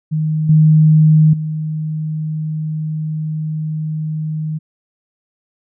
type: tone with level steps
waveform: sine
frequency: 155.56 Hz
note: D#3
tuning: in tune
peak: -14 / -6 / -18 dBFS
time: 0.11-4.59 s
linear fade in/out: 20 ms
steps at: 0.49 / 1.33 s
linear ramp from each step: 5 ms
effects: none

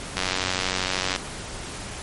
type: click train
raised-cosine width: 0.2 ms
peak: -6 dBFS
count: 93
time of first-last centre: 0.17-1.161 s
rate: 92.8 Hz
effects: pink hiss -35 dBFS RMS until 2.02 s + MP3 48 kbps

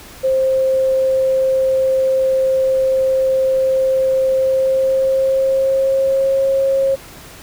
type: tone with pitch glide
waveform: sine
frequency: 527 to 540.6 Hz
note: C5 to C#5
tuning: +12 to -44 cents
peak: -12 dBFS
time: 0.23-6.96 s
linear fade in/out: 20 ms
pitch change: +44 cents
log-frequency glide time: 4.39-6.49 s
effects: pink hiss -38 dBFS RMS until 7.42 s

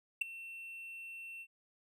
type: tone with ADSR envelope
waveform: triangle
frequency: 2700 Hz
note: E7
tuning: 41 cents sharp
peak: -24 dBFS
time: 0.21-1.47 s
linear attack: 8 ms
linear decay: 7 ms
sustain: -19 dB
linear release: 58 ms
effects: none

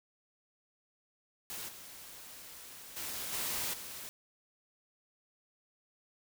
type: noise with level steps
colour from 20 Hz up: white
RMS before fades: -42 / -50 / -40 / -36 / -45 dBFS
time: 1.5-4.09 s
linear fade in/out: 0 ms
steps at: 1.68 / 2.96 / 3.32 / 3.73 s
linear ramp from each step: 10 ms
effects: none

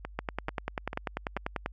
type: two click trains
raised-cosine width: 0.5 ms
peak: -15 / -20 dBFS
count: 16 / 4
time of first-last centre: 0.19-1.661 / 0.05-1.372 s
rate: 10.2 / 2.27 Hz
effects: added 50 Hz sine -45 dBFS peak until 1.72 s + MP3 64 kbps

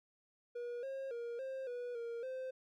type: tone with pitch steps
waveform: triangle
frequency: 480.6 / 538 / 471.7 / 530 / 487.6 / 467.1 / 519 Hz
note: B4 / C5 / A#4 / C5 / B4 / A#4 / C5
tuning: -47 / +48 / +20 / +22 / -22 / +3 / -14 cents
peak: -38 dBFS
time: 0.55-2.51 s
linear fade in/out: 10 ms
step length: 280 ms
effects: none

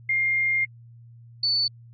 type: tone pair in turn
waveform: sine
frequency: 2117 / 4486 Hz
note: C7 / C#8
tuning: +20 / +20 cents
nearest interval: octave + minor second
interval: 1300 cents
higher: second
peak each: -20 dBFS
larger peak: neither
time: 0.09-0.65 / 1.43-1.68 s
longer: first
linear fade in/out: 5 ms
effects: added 117 Hz sine -45 dBFS peak until 1.93 s + AAC 32 kbps

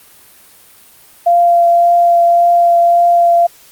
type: tone with vibrato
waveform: sine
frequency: 690 Hz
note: F5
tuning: 21 cents flat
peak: -6 dBFS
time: 1.26-3.47 s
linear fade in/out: 10 ms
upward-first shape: triangle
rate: 1.8 Hz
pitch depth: 11 cents each way
effects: white hiss -43 dBFS RMS until 3.71 s + Opus 32 kbps

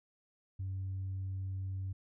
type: tone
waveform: sine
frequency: 95.3 Hz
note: G2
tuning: 48 cents flat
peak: -34 dBFS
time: 0.59-1.93 s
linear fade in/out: 10 ms
effects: tanh soft clip ceiling -33 dBFS

